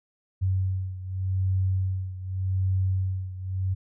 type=beating tone pair; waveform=sine; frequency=94 / 94.85 Hz; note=F#2 / F#2; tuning=+28 / +43 cents; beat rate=0.85 Hz; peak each=-25 / -29 dBFS; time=0.41-3.75 s; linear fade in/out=20 ms; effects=none